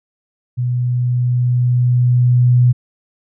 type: tone with level ramp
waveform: sine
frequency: 123.47 Hz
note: B2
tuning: in tune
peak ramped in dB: -15 to -7 dBFS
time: 0.57-2.73 s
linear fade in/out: 20 ms
effects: none